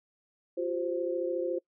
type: chord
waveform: sine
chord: F suspended second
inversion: none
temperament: equal with one note detuned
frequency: 349.2 / 383 / 523.3 Hz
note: F4 / G4 / C5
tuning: 0 / -40 / 0 cents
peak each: -32 / -36 / -32 dBFS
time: 0.57-1.59 s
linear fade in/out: 10 ms
effects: noise-tail reverb RT60 0.1 s tail -23 dB re dry